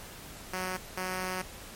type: tone pair in turn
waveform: 5% pulse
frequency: 185 / 185 Hz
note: F#3 / F#3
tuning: 0 / 0 cents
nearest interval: unison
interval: 0 cents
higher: neither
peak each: -21 dBFS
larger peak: neither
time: 0.53-0.77 / 0.97-1.42 s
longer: second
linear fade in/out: 5 ms
effects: pink hiss -46 dBFS RMS until 1.75 s + MP3 64 kbps